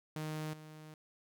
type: tone with level steps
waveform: sawtooth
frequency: 154.9 Hz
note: D#3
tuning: 7 cents flat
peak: -34 / -46 dBFS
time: 0.16-0.94 s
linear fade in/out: 2 ms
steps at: 0.53 s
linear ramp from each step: 5 ms
effects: none